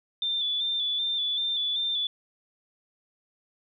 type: tone with vibrato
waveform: sine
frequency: 3520 Hz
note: A7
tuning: in tune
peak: -25 dBFS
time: 0.22-2.07 s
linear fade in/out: 2 ms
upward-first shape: square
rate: 2.6 Hz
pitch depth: 32 cents each way
effects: none